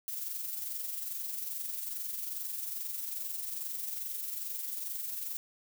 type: noise with amplitude modulation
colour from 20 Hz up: violet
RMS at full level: -36 dBFS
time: 0.08-5.37 s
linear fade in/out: 0 ms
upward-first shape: sine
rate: 22.4 Hz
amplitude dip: 45%
effects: none